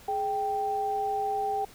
sine tone pair together, 420.1 / 784 Hz, G#4 / G5, +20 / 0 cents, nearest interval major seventh, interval 1080 cents, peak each -33 / -27 dBFS, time 0.08-1.65 s, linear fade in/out 5 ms, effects pink hiss -52 dBFS RMS until 1.74 s

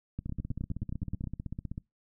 two click trains, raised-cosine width 5 ms, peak -22 / -24 dBFS, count 11 / 25, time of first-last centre 0.19-1.24 / 0.26-1.779 s, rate 9.52 / 15.8 Hz, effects noise-tail reverb RT60 0.2 s tail -25 dB re dry

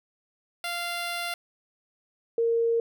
10% pulse / sine tone pair in turn, 694 / 462.1 Hz, F5 / A#4, -11 / -15 cents, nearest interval perfect fifth, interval 704 cents, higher first, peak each -21 dBFS, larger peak neither, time 0.64-1.34 / 2.38-2.8 s, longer first, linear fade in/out 2 ms, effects none

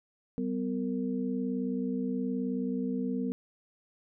sine tone cluster, 192.2 / 251.1 / 460 Hz, G3 / B3 / A#4, -34 / +29 / -23 cents, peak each -34 / -31 / -38 dBFS, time 0.38-3.32 s, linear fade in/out 0 ms, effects none

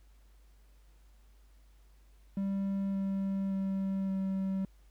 triangle tone with pitch steps, 196 / 194.65 / 193.3 / 191.97 Hz, G3 / G3 / G3 / G3, 0 / -12 / -24 / -36 cents, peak -28 dBFS, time 2.37-4.65 s, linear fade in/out 2 ms, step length 570 ms, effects added 50 Hz sine -57 dBFS peak until 4.9 s + pink hiss -71 dBFS RMS until 4.9 s

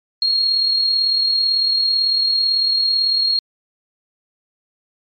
sine tone with amplitude modulation, 4273 Hz, C8, 36 cents sharp, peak -12 dBFS, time 0.22-3.39 s, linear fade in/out 2 ms, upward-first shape sine, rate 38 Hz, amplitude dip 40%, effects MP3 64 kbps

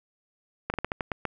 slowing click train, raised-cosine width 0.5 ms, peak -13 dBFS, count 8, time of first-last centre 0.7-1.253 s, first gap 39 ms, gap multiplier 1.23, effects none

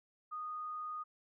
sine tone, 1236 Hz, D#6, 12 cents flat, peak -39 dBFS, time 0.31-1.04 s, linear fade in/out 20 ms, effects none

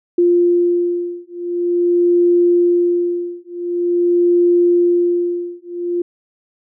sine beating tone pair, 349.2 / 349.66 Hz, F4 / F4, 0 / +2 cents, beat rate 0.46 Hz, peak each -15 dBFS, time 0.18-6.02 s, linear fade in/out 5 ms, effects none

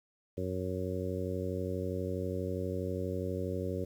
harmonic tone, 92.3 Hz, F#2, 4 cents flat, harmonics 1 / 2 / 3 / 4 / 5 / 6, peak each -37 / -40 / -41 / -40 / -39 / -41 dBFS, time 0.37-3.85 s, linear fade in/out 10 ms, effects 10-bit

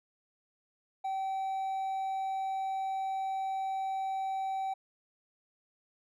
triangle tone with hard clipping, 770 Hz, G5, 31 cents flat, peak -32 dBFS, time 1.04-4.74 s, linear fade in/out 10 ms, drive 5 dB, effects none

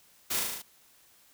white noise with echo, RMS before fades -31 dBFS, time 0.3-0.4 s, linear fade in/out 10 ms, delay 37 ms, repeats 6, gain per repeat -2 dB, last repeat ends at 0.622 s, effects white hiss -61 dBFS RMS until 1.33 s

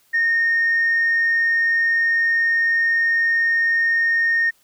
sine tone, 1841 Hz, A#6, 22 cents flat, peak -14 dBFS, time 0.13-4.51 s, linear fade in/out 20 ms, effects tanh soft clip ceiling -12 dBFS + white hiss -59 dBFS RMS until 4.63 s

